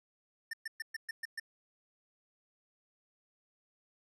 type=tone bursts; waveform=square; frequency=1800 Hz; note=A6; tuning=39 cents sharp; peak=-37 dBFS; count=7; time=0.51-1.398 s; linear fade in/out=5 ms; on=24 ms; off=120 ms; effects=low-pass 11000 Hz 12 dB/octave